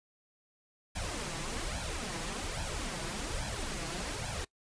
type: noise with flanger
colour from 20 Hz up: pink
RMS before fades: -37 dBFS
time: 0.95-4.45 s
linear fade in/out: 10 ms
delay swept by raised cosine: 1.2 to 6.1 ms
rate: 1.2 Hz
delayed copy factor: +0.75
effects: noise-tail reverb RT60 0.1 s tail -22 dB re dry + resampled to 22050 Hz